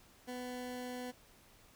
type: tone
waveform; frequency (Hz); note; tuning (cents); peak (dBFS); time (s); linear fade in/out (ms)
20% pulse; 249.1; B3; +15; -36; 0.27-1.12; 20
effects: pink hiss -63 dBFS RMS until 1.75 s